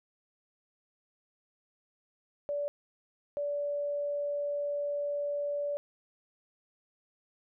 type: tone bursts at uneven times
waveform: sine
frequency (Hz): 578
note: D5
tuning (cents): -28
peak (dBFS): -30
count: 2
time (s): 2.49-2.68 / 3.37-5.77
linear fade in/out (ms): 0
effects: none